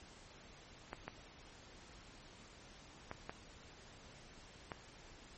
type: clicks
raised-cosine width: 0.5 ms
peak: -27 dBFS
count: 5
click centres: 0.931 / 1.08 / 3.114 / 3.295 / 4.718 s
effects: pink hiss -58 dBFS RMS until 5.37 s + MP3 32 kbps